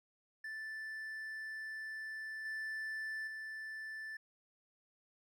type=tone with level steps; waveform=triangle; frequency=1760 Hz; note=A6; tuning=in tune; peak=-40 / -37 / -41 dBFS; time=0.44-4.17 s; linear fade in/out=5 ms; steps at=2.45 / 3.27 s; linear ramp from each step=5 ms; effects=none